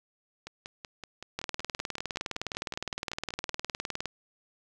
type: two click trains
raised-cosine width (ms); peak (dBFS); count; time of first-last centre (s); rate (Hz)
0.2; -15 / -23; 53 / 17; 1.39-4.057 / 0.47-3.495; 19.5 / 5.29
effects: none